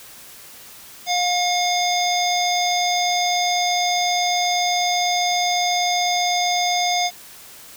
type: harmonic tone with a mistuned harmonic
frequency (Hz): 712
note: F5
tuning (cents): +33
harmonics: 1 / 3 / 5 / 7 / 9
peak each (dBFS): -20 / -26 / -25 / -26 / -27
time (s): 1.06-7.11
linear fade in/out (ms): 50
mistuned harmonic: 3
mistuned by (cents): +20
effects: white hiss -42 dBFS RMS until 7.76 s